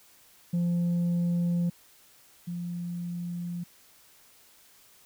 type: tone pair in turn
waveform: sine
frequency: 173.3 / 174.01 Hz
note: F3 / F3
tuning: -13 / -6 cents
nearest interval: unison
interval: 7 cents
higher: second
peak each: -21 / -31 dBFS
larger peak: first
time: 0.53-1.7 / 2.47-3.64 s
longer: neither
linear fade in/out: 10 ms
effects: tanh soft clip ceiling -23 dBFS + white hiss -58 dBFS RMS until 5.05 s